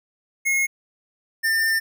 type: tone pair in turn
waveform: square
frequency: 2162 / 1797.7 Hz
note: C#7 / A6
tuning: -44 / +37 cents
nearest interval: minor third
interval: 319 cents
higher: first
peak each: -19 dBFS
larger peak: neither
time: 0.45-0.67 / 1.43-1.8 s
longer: second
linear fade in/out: 20 ms
effects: none